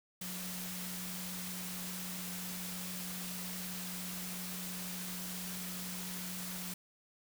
sine tone in noise, 181.8 Hz, F#3, 30 cents flat, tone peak -44 dBFS, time 0.21-6.74 s, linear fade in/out 5 ms, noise white, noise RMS -43 dBFS, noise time 0.21-6.74 s, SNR -4 dB, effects none

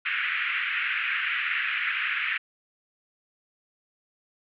white band-pass noise, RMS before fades -28 dBFS, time 0.05-2.38 s, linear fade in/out 10 ms, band 1400 to 2700 Hz, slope 48 dB/octave, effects none

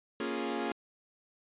sawtooth chord, Bb minor seventh, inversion none, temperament equal, 233.1 / 277.2 / 349.2 / 415.3 Hz, Bb3 / Db4 / F4 / Ab4, 0 / 0 / 0 / 0 cents, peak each -34 dBFS, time 0.2-0.72 s, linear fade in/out 2 ms, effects resampled to 8000 Hz

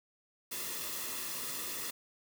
white noise with comb filter, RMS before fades -39 dBFS, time 0.51-1.91 s, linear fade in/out 10 ms, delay 1.3 ms, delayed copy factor -0.6, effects none

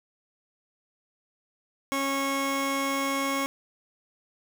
25% pulse tone pair together, 274.2 / 1096.8 Hz, C#4 / C#6, -19 / -19 cents, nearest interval 2 octaves, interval 2400 cents, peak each -25 dBFS, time 1.92-3.46 s, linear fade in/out 0 ms, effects none

